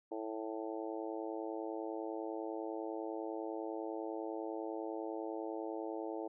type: harmonic tone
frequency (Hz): 110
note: A2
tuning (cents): 0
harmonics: 3 / 4 / 5 / 6 / 7 / 8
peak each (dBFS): -42 / -44 / -46 / -48 / -49 / -50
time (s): 0.11-6.28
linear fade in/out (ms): 10
effects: none